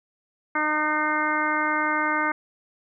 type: harmonic tone with a mistuned harmonic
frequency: 305.2 Hz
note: D#4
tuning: 33 cents flat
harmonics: 1 / 2 / 3 / 4 / 5 / 6 / 7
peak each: -30 / -33 / -28 / -27 / -27 / -33 / -29 dBFS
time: 0.55-2.32 s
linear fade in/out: 5 ms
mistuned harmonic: 7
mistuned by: -17 cents
effects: none